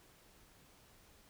silence, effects pink hiss -64 dBFS RMS until 1.29 s

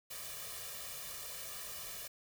white noise with comb filter, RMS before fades -45 dBFS, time 0.1-2.08 s, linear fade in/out 10 ms, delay 1.7 ms, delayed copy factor +0.85, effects none

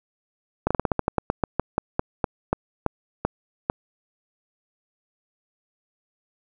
slowing click train, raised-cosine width 1 ms, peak -6 dBFS, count 19, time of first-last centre 0.67-3.699 s, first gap 36 ms, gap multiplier 1.16, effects none

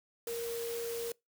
sine tone in noise, 466.4 Hz, A#4, 1 cent sharp, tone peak -35 dBFS, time 0.27-1.12 s, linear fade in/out 2 ms, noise white, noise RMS -44 dBFS, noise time 0.27-1.12 s, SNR +6 dB, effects noise-tail reverb RT60 0.2 s tail -25 dB re dry

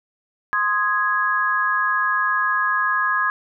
sine chord, Ab major, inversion first, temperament equal, 1046.5 / 1244.5 / 1661.2 Hz, C6 / Eb6 / Ab6, 0 / 0 / 0 cents, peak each -23 / -23 / -20 dBFS, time 0.53-3.3 s, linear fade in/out 0 ms, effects none

